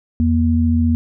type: tone pair together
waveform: sine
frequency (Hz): 84.04 / 237.7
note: E2 / A#3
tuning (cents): +34 / +34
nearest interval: octave + tritone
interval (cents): 1800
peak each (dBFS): -15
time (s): 0.2-0.95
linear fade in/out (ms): 0
effects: none